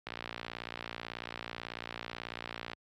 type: click train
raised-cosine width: 0.3 ms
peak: -22 dBFS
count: 156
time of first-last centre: 0.07-2.733 s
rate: 58.2 Hz
effects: high-pass 80 Hz 12 dB/octave + AAC 64 kbps